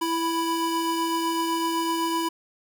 square tone pair together, 331.9 / 987.8 Hz, E4 / B5, +12 / 0 cents, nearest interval octave + perfect fifth, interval 1888 cents, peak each -27 dBFS, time 0.01-2.29 s, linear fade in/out 10 ms, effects none

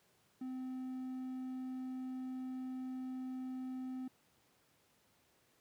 triangle tone, 257.5 Hz, C4, 28 cents flat, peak -38 dBFS, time 0.41-4.08 s, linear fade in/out 5 ms, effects pink hiss -72 dBFS RMS until 5.6 s + high-pass 100 Hz 12 dB/octave

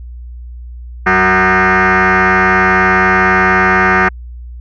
sine tone with frequency modulation, 187.5 Hz, F#3, 23 cents sharp, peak -6 dBFS, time 1.06-4.09 s, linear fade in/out 10 ms, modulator 279 Hz, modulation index 6.7, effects tanh soft clip ceiling -3 dBFS + added 60 Hz sine -26 dBFS peak until 4.6 s

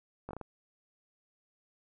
slowing click train, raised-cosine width 1 ms, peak -27 dBFS, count 5, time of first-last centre 0.29-0.413 s, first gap 18 ms, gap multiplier 1.37, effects none

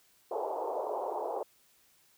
pink band-pass noise, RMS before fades -35 dBFS, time 0.31-1.43 s, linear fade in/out 2 ms, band 390 to 960 Hz, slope 48 dB/octave, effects white hiss -66 dBFS RMS until 2.17 s

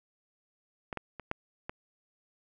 clicks, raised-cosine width 0.5 ms, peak -21 / -20 / -26 / -16 / -21 dBFS, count 5, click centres 0.928 / 0.973 / 1.197 / 1.314 / 1.695 s, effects none

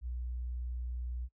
sine tone, 61 Hz, B1, 21 cents flat, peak -35 dBFS, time 0.01-1.29 s, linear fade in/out 50 ms, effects noise-tail reverb RT60 0.1 s tail -25 dB re dry

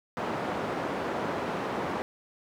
white band-pass noise, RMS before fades -32 dBFS, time 0.17-2.02 s, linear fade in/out 0 ms, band 140 to 910 Hz, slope 12 dB/octave, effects none

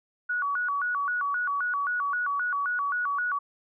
sine tone with vibrato, 1287 Hz, E6, 42 cents flat, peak -25 dBFS, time 0.29-3.39 s, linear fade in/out 10 ms, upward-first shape square, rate 3.8 Hz, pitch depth 220 cents each way, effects none

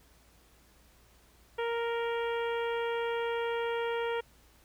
harmonic tone, 466.2 Hz, A#4, in tune, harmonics 1 / 2 / 3 / 4 / 5 / 6 / 7, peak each -31 / -37 / -41 / -43 / -45 / -47 / -48 dBFS, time 1.58-4.21 s, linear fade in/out 10 ms, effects added 58 Hz sine -63 dBFS peak until 4.64 s + pink hiss -63 dBFS RMS until 4.64 s

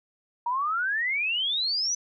sine exponential sweep, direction up, 932.3 to 6070 Hz, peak -24 dBFS, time 0.46-1.95 s, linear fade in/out 5 ms, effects none

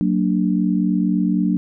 sine chord, Gb augmented, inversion none, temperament equal with one note detuned, 185 / 229.2 / 293.7 Hz, Gb3 / Bb3 / D4, 0 / -29 / 0 cents, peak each -18 / -21 / -21 dBFS, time 0.01-1.57 s, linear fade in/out 0 ms, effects none

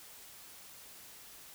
silence, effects white hiss -53 dBFS RMS until 1.54 s

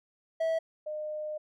triangle / sine tone pair in turn, 650 / 609.5 Hz, E5 / D#5, -24 / -36 cents, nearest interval minor second, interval 112 cents, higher first, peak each -24 / -33 dBFS, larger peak first, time 0.4-0.59 / 0.86-1.38 s, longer second, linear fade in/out 10 ms, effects none

